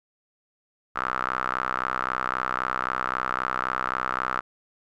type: tone with band-pass filter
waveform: sawtooth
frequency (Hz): 63.8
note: C2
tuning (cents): -43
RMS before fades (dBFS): -28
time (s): 0.95-4.41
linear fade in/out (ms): 20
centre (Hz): 1300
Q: 5.7
effects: none